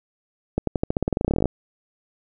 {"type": "accelerating click train", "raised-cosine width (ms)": 2, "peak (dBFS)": -7, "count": 21, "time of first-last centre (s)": [0.58, 1.457], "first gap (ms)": 93, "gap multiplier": 0.91, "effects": []}